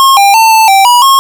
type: tone with pitch steps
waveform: square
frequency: 1078 / 798 / 895 / 885 / 780 / 971 / 1084 Hz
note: C#6 / G5 / A5 / A5 / G5 / B5 / C#6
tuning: -49 / +31 / +29 / +10 / -9 / -30 / -39 cents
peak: -3 dBFS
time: 0-1.19 s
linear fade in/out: 0 ms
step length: 170 ms
effects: none